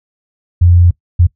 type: tone bursts at uneven times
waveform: sine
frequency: 87.5 Hz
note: F2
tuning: 4 cents sharp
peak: -4 dBFS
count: 2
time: 0.61-0.91 / 1.19-1.27 s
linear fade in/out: 10 ms
effects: noise-tail reverb RT60 0.1 s tail -20 dB re dry